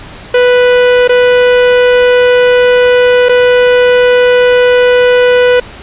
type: tone with dropouts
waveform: 45% pulse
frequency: 493.9 Hz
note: B4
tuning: in tune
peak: -4 dBFS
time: 0.34-5.6 s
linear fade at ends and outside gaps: 5 ms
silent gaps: 1.077-1.092 / 3.287-3.292 s
effects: pink hiss -30 dBFS RMS until 5.82 s + resampled to 8000 Hz